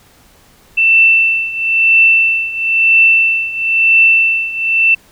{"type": "tone with tremolo", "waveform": "sine", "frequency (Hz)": 2673, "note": "E7", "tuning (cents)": 23, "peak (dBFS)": -4, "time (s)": [0.77, 4.95], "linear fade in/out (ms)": 10, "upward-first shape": "triangle", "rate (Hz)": 1, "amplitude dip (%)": 85, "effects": ["pink hiss -47 dBFS RMS until 5.11 s"]}